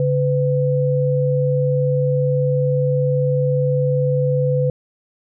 sine tone pair together, 140.7 / 503 Hz, C#3 / B4, +26 / +32 cents, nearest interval octave + minor seventh, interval 2206 cents, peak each -17 / -18 dBFS, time 0-4.7 s, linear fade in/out 2 ms, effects none

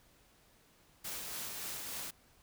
white noise with tremolo, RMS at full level -41 dBFS, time 1.04-2.11 s, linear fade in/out 10 ms, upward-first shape sine, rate 3.5 Hz, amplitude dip 25%, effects pink hiss -66 dBFS RMS until 2.42 s

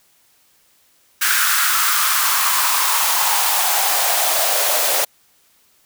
white noise with high-pass filter sweep, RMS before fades -17 dBFS, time 1.21-5.05 s, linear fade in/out 10 ms, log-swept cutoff 1500 to 570 Hz, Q 4.3, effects white hiss -57 dBFS RMS until 5.85 s

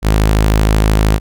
sawtooth tone, 53 Hz, G#1, 36 cents sharp, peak -5 dBFS, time 0.02-1.2 s, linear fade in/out 50 ms, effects none

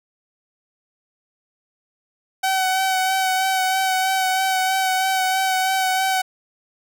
sawtooth tone with vibrato, 757 Hz, F#5, 39 cents sharp, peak -14 dBFS, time 2.43-6.22 s, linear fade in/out 10 ms, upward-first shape sine, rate 3.1 Hz, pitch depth 20 cents each way, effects none

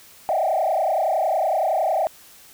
sine tone with frequency modulation, 698.5 Hz, F5, in tune, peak -17 dBFS, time 0.29-2.07 s, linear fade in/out 0 ms, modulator 30.8 Hz, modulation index 3.1, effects tanh soft clip ceiling -13 dBFS + white hiss -48 dBFS RMS until 2.53 s

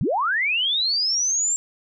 sine linear sweep, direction up, 94.9 to 7510 Hz, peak -19 dBFS, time 0.01-1.56 s, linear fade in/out 0 ms, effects none

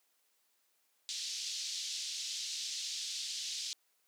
pink band-pass noise, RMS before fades -40 dBFS, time 1.09-3.73 s, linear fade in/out 0 ms, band 3600 to 6500 Hz, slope 24 dB/octave, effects white hiss -75 dBFS RMS until 4.07 s + high-pass 300 Hz 12 dB/octave

